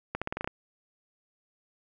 accelerating click train, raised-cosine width 0.5 ms, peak -16 dBFS, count 8, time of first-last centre 0.15-0.475 s, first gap 66 ms, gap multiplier 0.88, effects none

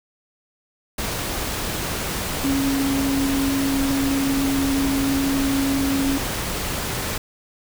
sine tone in noise, 273.9 Hz, C#4, 21 cents flat, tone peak -19 dBFS, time 2.44-6.18 s, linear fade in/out 5 ms, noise pink, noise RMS -26 dBFS, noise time 0.98-7.18 s, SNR +4 dB, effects none

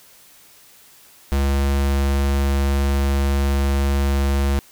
square tone, 69.3 Hz, C#2, in tune, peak -17 dBFS, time 1.32-4.59 s, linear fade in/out 0 ms, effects white hiss -49 dBFS RMS until 4.71 s

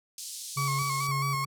white band-pass noise, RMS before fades -40 dBFS, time 0.18-1.07 s, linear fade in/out 2 ms, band 3900 to 10000 Hz, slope 24 dB/octave
triangle tone with tremolo, 138.59 Hz, C#3, in tune, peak -27 dBFS, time 0.56-1.46 s, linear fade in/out 20 ms, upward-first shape square, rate 1.9 Hz, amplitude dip 40%
35% pulse tone with vibrato, 1111 Hz, C#6, 4 cents sharp, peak -27 dBFS, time 0.57-1.45 s, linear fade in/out 5 ms, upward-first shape square, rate 4.6 Hz, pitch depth 42 cents each way
effects none

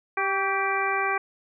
harmonic tone with a mistuned harmonic, 392 Hz, G4, in tune, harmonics 1 / 2 / 3 / 4 / 5 / 6, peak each -31 / -29 / -28 / -30 / -32 / -30 dBFS, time 0.17-1.18 s, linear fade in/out 5 ms, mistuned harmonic 3, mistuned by -39 cents, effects none

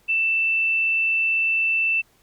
sine tone, 2662 Hz, E7, 16 cents sharp, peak -18 dBFS, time 0.08-2.02 s, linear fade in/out 20 ms, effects pink hiss -60 dBFS RMS until 2.22 s

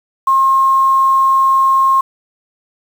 sine tone with quantisation, 1071 Hz, C6, 40 cents sharp, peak -8 dBFS, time 0.27-2.01 s, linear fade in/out 5 ms, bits 6, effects none

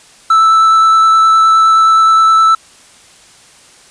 triangle tone with vibrato, 1318.5 Hz, E6, in tune, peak -3 dBFS, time 0.3-2.55 s, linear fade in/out 5 ms, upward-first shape triangle, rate 9.6 Hz, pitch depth 10 cents each way, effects white hiss -42 dBFS RMS until 3.9 s + resampled to 22050 Hz

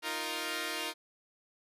5% pulse chord, Eb suspended second, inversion none, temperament equal, 311.1 / 349.2 / 466.2 Hz, Eb4 / F4 / Bb4, 0 / 0 / 0 cents, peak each -27 dBFS, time 0.02-0.94 s, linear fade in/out 50 ms, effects resampled to 32000 Hz

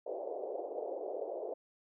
white band-pass noise, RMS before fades -40 dBFS, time 0.06-1.54 s, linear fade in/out 10 ms, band 370 to 670 Hz, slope 48 dB/octave, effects none

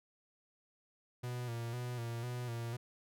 45% pulse tone with vibrato, 120 Hz, B2, 49 cents flat, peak -38 dBFS, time 1.23-2.77 s, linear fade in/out 10 ms, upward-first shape square, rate 2 Hz, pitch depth 45 cents each way, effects none

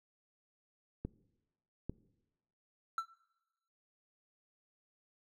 clicks, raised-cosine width 3 ms, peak -25 dBFS, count 2, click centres 1.05 / 1.896 s
triangle tone with exponential decay, 1338 Hz, E6, 25 cents sharp, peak -27 dBFS, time 2.98-3.09 s, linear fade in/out 2 ms, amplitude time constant 22 ms
effects noise-tail reverb RT60 1.0 s tail -21 dB re dry

